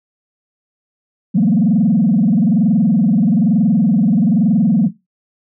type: tone with frequency modulation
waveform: sine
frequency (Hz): 203.8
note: G#3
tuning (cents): -32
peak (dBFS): -8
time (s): 1.34-4.89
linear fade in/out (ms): 20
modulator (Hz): 21.1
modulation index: 1.8
effects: noise-tail reverb RT60 0.2 s tail -17 dB re dry + tanh soft clip ceiling -5 dBFS